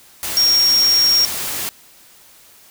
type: tone in noise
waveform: sine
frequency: 5570 Hz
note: F8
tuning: 5 cents flat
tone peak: -11 dBFS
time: 0.37-1.25 s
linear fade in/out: 0 ms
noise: white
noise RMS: -24 dBFS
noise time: 0.23-1.69 s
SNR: +10 dB
effects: white hiss -47 dBFS RMS until 2.7 s

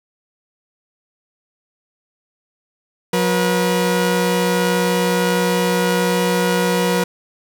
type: tone pair together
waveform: sawtooth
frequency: 180.96 / 483.1 Hz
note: F#3 / B4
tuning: -38 / -38 cents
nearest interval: octave + perfect fourth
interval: 1700 cents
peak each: -14 dBFS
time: 3.13-7.04 s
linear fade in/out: 5 ms
effects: none

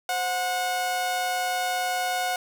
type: tone pair together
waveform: sawtooth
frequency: 521.7 / 730 Hz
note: C5 / F#5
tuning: -5 / -24 cents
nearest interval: tritone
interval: 581 cents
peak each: -32 / -21 dBFS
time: 0.09-2.36 s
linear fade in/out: 2 ms
effects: none

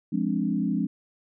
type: chord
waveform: sine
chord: D half-diminished seventh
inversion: first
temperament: equal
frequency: 174.61 / 207.7 / 261.6 / 293.7 Hz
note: F3 / Ab3 / C4 / D4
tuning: 0 / 0 / 0 / 0 cents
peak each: -29 / -27 / -29 / -30 dBFS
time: 0.12-0.87 s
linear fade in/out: 10 ms
effects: none

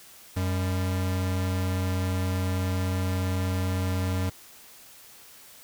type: tone pair together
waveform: square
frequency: 92.5 / 196 Hz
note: F#2 / G3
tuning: 0 / 0 cents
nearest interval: octave + minor second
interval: 1300 cents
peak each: -26 / -35 dBFS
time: 0.36-4.3 s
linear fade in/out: 10 ms
effects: white hiss -50 dBFS RMS until 5.63 s

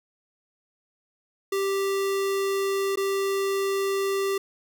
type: tone with dropouts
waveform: square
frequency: 392 Hz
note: G4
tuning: in tune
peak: -24 dBFS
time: 1.52-4.38 s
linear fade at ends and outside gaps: 5 ms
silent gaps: 2.958-2.972 s
effects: none

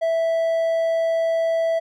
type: tone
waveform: triangle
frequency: 658 Hz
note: E5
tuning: 3 cents flat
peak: -16 dBFS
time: 0.01-1.8 s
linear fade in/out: 20 ms
effects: none

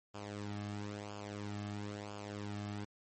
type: tone with flanger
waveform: sawtooth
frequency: 103 Hz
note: G#2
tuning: 14 cents flat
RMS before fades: -43 dBFS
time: 0.14-2.85 s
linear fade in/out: 10 ms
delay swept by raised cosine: 0.5 to 2.1 ms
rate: 1 Hz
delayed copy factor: -0.7
effects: MP3 32 kbps

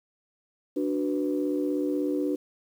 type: chord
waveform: sine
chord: B minor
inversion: first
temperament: equal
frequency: 293.7 / 370 / 493.9 Hz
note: D4 / F#4 / B4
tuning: 0 / 0 / 0 cents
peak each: -26 / -30 / -32 dBFS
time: 0.76-2.36 s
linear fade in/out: 10 ms
effects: tanh soft clip ceiling -15 dBFS + 9-bit

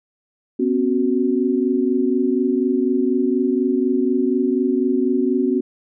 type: chord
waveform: sine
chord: B suspended second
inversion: none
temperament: equal with one note detuned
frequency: 246.9 / 271 / 370 Hz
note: B3 / C#4 / F#4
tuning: 0 / -39 / 0 cents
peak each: -20 dBFS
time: 0.59-5.61 s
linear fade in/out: 10 ms
effects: none

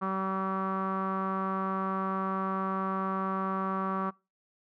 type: tone with low-pass filter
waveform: sawtooth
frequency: 191.1 Hz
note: G3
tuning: 44 cents flat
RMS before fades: -31 dBFS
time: 0.01-4.11 s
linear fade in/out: 20 ms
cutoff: 1200 Hz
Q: 8.5
effects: noise-tail reverb RT60 0.3 s tail -26 dB re dry

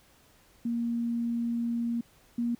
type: tone pair in turn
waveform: sine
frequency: 234.6 / 236.9 Hz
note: A#3 / A#3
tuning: +11 / +28 cents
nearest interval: unison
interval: 17 cents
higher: second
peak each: -27 / -26 dBFS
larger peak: second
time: 0.65-2.01 / 2.38-2.55 s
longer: first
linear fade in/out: 5 ms
effects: pink hiss -61 dBFS RMS until 2.59 s

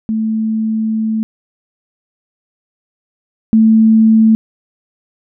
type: tone pair in turn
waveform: sine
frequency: 220 / 221.3 Hz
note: A3 / A3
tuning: 0 / +10 cents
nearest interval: unison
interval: 10 cents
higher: second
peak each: -13 / -5 dBFS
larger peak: second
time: 0.09-1.23 / 3.53-4.35 s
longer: first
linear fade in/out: 0 ms
effects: none

